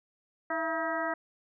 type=harmonic tone with a mistuned harmonic; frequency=320 Hz; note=D#4; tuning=49 cents sharp; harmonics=1 / 2 / 3 / 4 / 5 / 6; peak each=-38 / -33 / -37 / -36 / -37 / -38 dBFS; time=0.5-1.14 s; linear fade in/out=5 ms; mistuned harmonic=2; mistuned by=+71 cents; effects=none